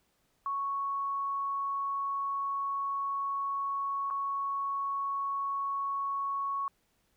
sine tone with dropouts, 1108.7 Hz, C#6, in tune, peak -30 dBFS, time 0.46-6.68 s, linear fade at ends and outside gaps 1 ms, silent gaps 4.102-4.108 s, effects pink hiss -73 dBFS RMS until 7.16 s

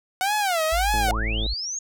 sawtooth tone with vibrato, 731 Hz, F#5, 21 cents flat, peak -17 dBFS, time 0.21-1.11 s, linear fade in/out 0 ms, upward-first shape sine, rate 1.7 Hz, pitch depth 260 cents each way
sine tone, 52 Hz, G#1, 3 cents sharp, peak -24 dBFS, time 0.72-1.54 s, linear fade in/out 10 ms
click train, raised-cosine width 2 ms, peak -21 dBFS, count 58, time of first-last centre 0.94-1.463 s, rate 109 Hz
sine linear sweep, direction up, 466.2 to 6700 Hz, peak -27 dBFS, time 1.08-1.79 s, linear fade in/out 5 ms
effects none

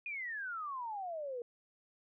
sine exponential sweep, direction down, 2489 to 466.2 Hz, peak -38 dBFS, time 0.06-1.42 s, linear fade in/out 2 ms, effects none

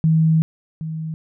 sine tone pair in turn, 160 / 159.08 Hz, D#3 / D#3, +49 / +39 cents, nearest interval unison, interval 10 cents, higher first, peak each -12 / -24 dBFS, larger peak first, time 0.04-0.42 / 0.81-1.14 s, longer first, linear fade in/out 0 ms, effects none

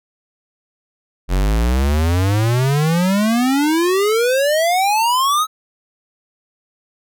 square exponential sweep, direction up, 43.85 to 1300 Hz, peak -14 dBFS, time 1.28-5.47 s, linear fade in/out 50 ms, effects none

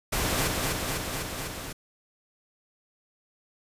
pink noise with echo, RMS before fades -27 dBFS, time 0.12-0.48 s, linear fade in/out 10 ms, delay 250 ms, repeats 5, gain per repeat -2 dB, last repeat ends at 1.73 s, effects resampled to 32000 Hz

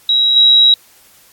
sine tone with level steps, 3858 Hz, B7, 41 cents flat, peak -9 / -5 dBFS, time 0.09-0.74 s, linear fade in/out 2 ms, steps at 0.36 s, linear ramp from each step 5 ms, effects white hiss -47 dBFS RMS until 1.32 s + AAC 64 kbps

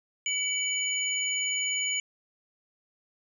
sine tone cluster, 2283 / 2980 / 6900 Hz, D7 / F#7 / A8, -50 / +12 / -35 cents, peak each -31 dBFS, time 0.26-2 s, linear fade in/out 2 ms, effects none

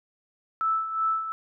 sine tone with tremolo, 1315 Hz, E6, 5 cents flat, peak -21 dBFS, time 0.61-1.32 s, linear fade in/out 0 ms, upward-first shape sine, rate 2.7 Hz, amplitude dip 65%, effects none

